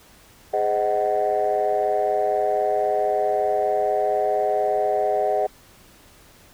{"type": "chord", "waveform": "sine", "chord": "Ab dominant seventh", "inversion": "none", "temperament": "just", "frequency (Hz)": [415.3, 519.1, 623, 747.5], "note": ["Ab4", "C5", "Eb5", "Gb5"], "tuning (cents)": [0, -14, 2, 17], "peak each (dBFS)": [-24, -27, -22, -22], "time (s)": [0.53, 5.47], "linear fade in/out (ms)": 10, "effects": ["tanh soft clip ceiling -12 dBFS", "pink hiss -51 dBFS RMS until 6.53 s"]}